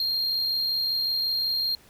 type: tone with amplitude modulation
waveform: triangle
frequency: 4211 Hz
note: C8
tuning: 10 cents sharp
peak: -21 dBFS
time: 0-1.75 s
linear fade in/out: 2 ms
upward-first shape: sine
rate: 85.3 Hz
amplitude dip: 30%
effects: pink hiss -55 dBFS RMS until 1.89 s